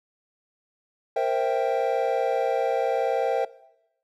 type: chord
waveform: triangle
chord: C dominant seventh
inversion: third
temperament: equal with one note detuned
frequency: 466.2 / 526.9 / 659.3 / 784 Hz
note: Bb4 / C5 / E5 / G5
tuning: 0 / +12 / 0 / 0 cents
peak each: -25 dBFS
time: 1.16-3.45 s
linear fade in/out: 5 ms
effects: noise-tail reverb RT60 0.9 s tail -20 dB re dry + tanh soft clip ceiling -10 dBFS